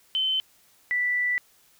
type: tone pair in turn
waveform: sine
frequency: 3068 / 1971.5 Hz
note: G7 / B6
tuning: -38 / -4 cents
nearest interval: minor sixth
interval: 766 cents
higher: first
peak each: -22 dBFS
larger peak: neither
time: 0.15-0.4 / 0.91-1.38 s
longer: second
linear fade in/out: 0 ms
effects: white hiss -60 dBFS RMS until 1.79 s